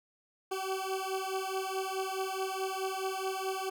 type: beating tone pair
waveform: 20% pulse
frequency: 379.1 / 383.8 Hz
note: F#4 / G4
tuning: +42 / -37 cents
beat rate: 4.7 Hz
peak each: -31 / -31 dBFS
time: 0.51-3.7 s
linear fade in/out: 10 ms
effects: none